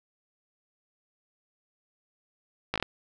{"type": "slowing click train", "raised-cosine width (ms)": 0.3, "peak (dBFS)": -12, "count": 5, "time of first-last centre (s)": [2.74, 2.826], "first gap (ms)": 17, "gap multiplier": 1.16, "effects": []}